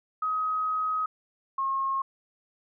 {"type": "tone pair in turn", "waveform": "sine", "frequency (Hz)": [1264, 1079.4], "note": ["D#6", "C#6"], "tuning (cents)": [27, -46], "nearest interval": "minor third", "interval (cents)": 273, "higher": "first", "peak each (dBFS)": -25, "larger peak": "neither", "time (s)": [[0.22, 1.06], [1.58, 2.02]], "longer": "first", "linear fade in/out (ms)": 5, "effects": []}